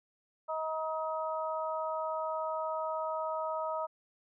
harmonic tone, 316.5 Hz, D#4, 30 cents sharp, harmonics 2 / 3 / 4, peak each -35 / -37 / -38 dBFS, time 0.48-3.87 s, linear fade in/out 20 ms, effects none

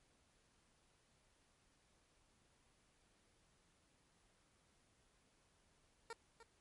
15% pulse tone with echo, 458.9 Hz, A#4, 27 cents flat, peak -40 dBFS, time 6.1-6.13 s, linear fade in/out 2 ms, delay 300 ms, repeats 1, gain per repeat -12 dB, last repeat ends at 6.43 s, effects pink hiss -75 dBFS RMS until 6.6 s + MP3 48 kbps

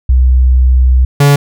sine / 45% pulse tone pair in turn, 63.5 / 142.55 Hz, B1 / C#3, +49 / +49 cents, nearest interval octave + major second, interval 1400 cents, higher second, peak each -4 dBFS, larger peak neither, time 0.09-1.05 / 1.2-1.36 s, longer first, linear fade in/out 5 ms, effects none

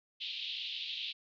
pink band-pass noise, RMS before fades -40 dBFS, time 0.2-1.13 s, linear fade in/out 20 ms, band 2800 to 4000 Hz, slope 48 dB/octave, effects none

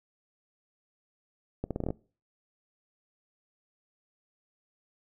accelerating click train, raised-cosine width 2 ms, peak -18 dBFS, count 8, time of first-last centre 1.64-1.905 s, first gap 67 ms, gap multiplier 0.8, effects noise-tail reverb RT60 0.4 s tail -23 dB re dry

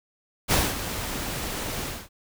pink noise with ADSR envelope, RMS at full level -20 dBFS, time 0.48-2.09 s, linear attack 39 ms, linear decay 220 ms, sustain -11 dB, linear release 240 ms, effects none

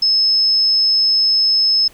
sine tone, 5200 Hz, E8, 24 cents flat, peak -11 dBFS, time 0.02-1.88 s, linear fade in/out 5 ms, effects pink hiss -47 dBFS RMS until 1.93 s

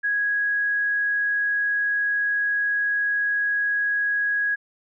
sine tone, 1659 Hz, G#6, 2 cents flat, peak -20 dBFS, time 0.03-4.56 s, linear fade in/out 20 ms, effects none

